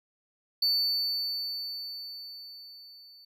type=tone with level ramp; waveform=triangle; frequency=4500 Hz; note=C#8; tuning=25 cents sharp; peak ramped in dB=-21 to -50 dBFS; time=0.62-3.25 s; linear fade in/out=5 ms; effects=none